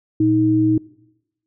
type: tone pair together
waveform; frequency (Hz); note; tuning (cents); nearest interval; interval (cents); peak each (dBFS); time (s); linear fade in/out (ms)
sine; 118.2 / 315; A#2 / D#4; +24 / +21; octave + perfect fourth; 1697; -21 / -13; 0.2-0.78; 5
effects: noise-tail reverb RT60 0.9 s tail -21 dB re dry